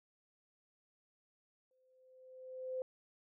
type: tone with exponential growth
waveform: sine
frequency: 515 Hz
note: C5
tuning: 28 cents flat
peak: -35 dBFS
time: 1.71-2.82 s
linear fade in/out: 1 ms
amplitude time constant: 240 ms
effects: none